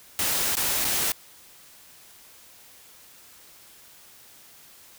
white noise with dropouts, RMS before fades -25 dBFS, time 0.19-1.12 s, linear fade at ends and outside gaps 1 ms, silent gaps 0.554-0.569 / 0.846-0.85 s, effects white hiss -51 dBFS RMS until 4.98 s

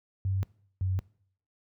sine tone pair in turn, 96 / 93.64 Hz, G2 / F#2, -36 / +21 cents, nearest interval unison, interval 43 cents, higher first, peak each -25 dBFS, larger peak neither, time 0.25-0.43 / 0.81-0.99 s, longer neither, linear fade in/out 0 ms, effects noise-tail reverb RT60 0.6 s tail -22 dB re dry + high-pass 60 Hz 12 dB/octave

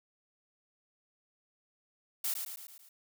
blue noise with echo, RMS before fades -33 dBFS, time 2.24-2.34 s, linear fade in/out 5 ms, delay 110 ms, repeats 5, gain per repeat -5 dB, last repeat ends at 2.89 s, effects none

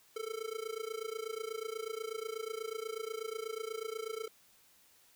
square tone with amplitude modulation, 443.6 Hz, A4, 14 cents sharp, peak -35 dBFS, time 0.16-4.28 s, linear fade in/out 5 ms, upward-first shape sine, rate 28.2 Hz, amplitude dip 90%, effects white hiss -65 dBFS RMS until 5.15 s

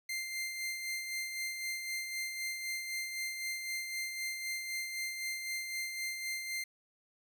sawtooth tone with tremolo, 2093 Hz, C7, in tune, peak -31 dBFS, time 0.09-6.64 s, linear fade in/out 5 ms, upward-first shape sine, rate 3.9 Hz, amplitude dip 45%, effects none

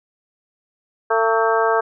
harmonic tone with a mistuned harmonic, 225 Hz, A3, 39 cents sharp, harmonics 2 / 3 / 4 / 5 / 6 / 7, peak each -19 / -21 / -22 / -23 / -24 / -24 dBFS, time 1.1-1.81 s, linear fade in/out 10 ms, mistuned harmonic 6, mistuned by -63 cents, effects none

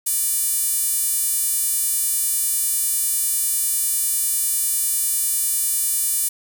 sawtooth tone with high-pass filter, 590 Hz, D5, 8 cents sharp, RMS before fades -21 dBFS, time 0.06-6.29 s, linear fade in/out 10 ms, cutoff 9900 Hz, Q 1.9, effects none

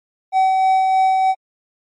triangle tone with tremolo, 760 Hz, F#5, 46 cents sharp, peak -9 dBFS, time 0.32-1.35 s, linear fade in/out 50 ms, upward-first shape sine, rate 3.2 Hz, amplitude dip 25%, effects MP3 48 kbps

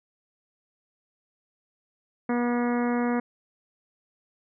harmonic tone, 241.3 Hz, B3, 40 cents flat, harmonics 1 / 2 / 3 / 4 / 5 / 6 / 7 / 8 / 9, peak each -24 / -30 / -34 / -36 / -38 / -40 / -41 / -42 / -43 dBFS, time 2.29-3.2 s, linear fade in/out 5 ms, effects none

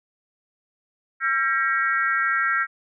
sine tone cluster, 1356 / 1601 / 1899 / 2214 Hz, E6 / G6 / A#6 / C#7, +49 / +36 / +32 / -3 cents, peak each -23 / -24 / -25 / -32 dBFS, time 1.2-2.67 s, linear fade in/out 50 ms, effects none

